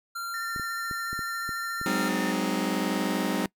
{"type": "tone", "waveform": "square", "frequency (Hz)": 1379, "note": "F6", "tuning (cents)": -22, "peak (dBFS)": -32, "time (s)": [0.15, 2.09], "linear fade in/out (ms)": 10}
{"type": "tone with vibrato", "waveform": "triangle", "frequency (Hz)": 1800, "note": "A6", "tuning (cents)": 39, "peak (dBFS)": -33, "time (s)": [0.34, 2.32], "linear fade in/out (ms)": 2, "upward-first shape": "sine", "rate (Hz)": 14, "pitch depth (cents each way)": 19}
{"type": "clicks", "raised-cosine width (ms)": 3, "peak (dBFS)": -26, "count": 7, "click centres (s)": [0.562, 0.597, 0.912, 1.13, 1.192, 1.492, 1.814]}
{"type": "chord", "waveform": "sawtooth", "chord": "Ab dominant seventh", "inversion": "third", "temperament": "just", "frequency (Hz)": [186.89, 207.7, 259.6, 311.5], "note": ["Gb3", "Ab3", "C4", "Eb4"], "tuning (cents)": [18, 0, -13, 2], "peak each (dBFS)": -27, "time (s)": [1.86, 3.46], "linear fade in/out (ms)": 2}
{"effects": ["noise-tail reverb RT60 0.1 s tail -23 dB re dry"]}